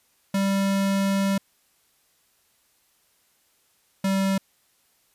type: tone pair in turn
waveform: square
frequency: 196 / 193.75 Hz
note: G3 / G3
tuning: 0 / -20 cents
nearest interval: unison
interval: 20 cents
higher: first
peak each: -21 dBFS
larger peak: neither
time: 0.34-1.38 / 4.04-4.38 s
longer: first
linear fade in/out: 5 ms
effects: white hiss -65 dBFS RMS until 5.14 s + resampled to 32000 Hz